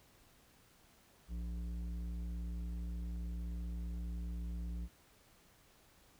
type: tone with low-pass filter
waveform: square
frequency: 58.5 Hz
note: A#1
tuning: 7 cents sharp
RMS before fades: -41 dBFS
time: 1.28-4.89 s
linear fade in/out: 50 ms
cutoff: 200 Hz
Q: 0.96
effects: pink hiss -66 dBFS RMS until 6.19 s